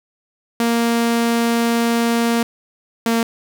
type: tone pair in turn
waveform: sawtooth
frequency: 233.1 / 229.8 Hz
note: A#3 / A#3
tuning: 0 / -25 cents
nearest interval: unison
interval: 25 cents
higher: first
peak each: -11 dBFS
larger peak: neither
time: 0.6-2.43 / 3.06-3.23 s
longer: first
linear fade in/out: 2 ms
effects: none